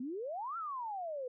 sine exponential two-way sweep, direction up then down, 237.6 to 1386 to 488 Hz, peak -37 dBFS, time 0-1.28 s, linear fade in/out 5 ms, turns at 0.57 s, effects none

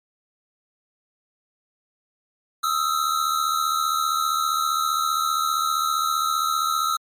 square tone pair together, 1263.8 / 1339 Hz, D#6 / E6, +27 / +27 cents, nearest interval minor second, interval 100 cents, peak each -24 dBFS, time 2.63-6.97 s, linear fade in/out 10 ms, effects MP3 64 kbps

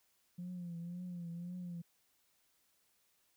sine tone with vibrato, 174.61 Hz, F3, in tune, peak -40 dBFS, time 0.38-1.82 s, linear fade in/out 10 ms, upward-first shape triangle, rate 1.9 Hz, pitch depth 72 cents each way, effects tanh soft clip ceiling -38 dBFS + white hiss -75 dBFS RMS until 3.36 s

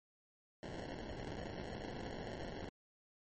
white noise with sample-and-hold, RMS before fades -45 dBFS, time 0.63-2.69 s, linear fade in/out 0 ms, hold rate 1225 Hz, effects low-pass 6000 Hz 12 dB/octave + MP3 32 kbps

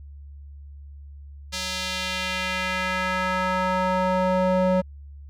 square tone with band-pass filter sweep, 185 Hz, F#3, in tune, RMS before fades -24 dBFS, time 1.52-4.82 s, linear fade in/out 20 ms, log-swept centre 4800 to 500 Hz, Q 1.3, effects added 71 Hz sine -39 dBFS peak until 5.29 s

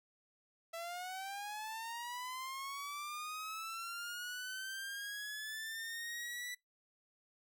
sawtooth linear sweep, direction up, 659.3 to 1975.5 Hz, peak -38 dBFS, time 0.73-6.55 s, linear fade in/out 10 ms, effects noise-tail reverb RT60 0.2 s tail -25 dB re dry

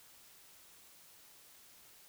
silence, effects white hiss -60 dBFS RMS until 2.08 s

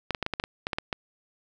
clicks, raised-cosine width 0.3 ms, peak -12 dBFS, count 11, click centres 0.107 / 0.148 / 0.227 / 0.264 / 0.337 / 0.399 / 0.439 / 0.669 / 0.732 / 0.785 / 0.928 s, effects none

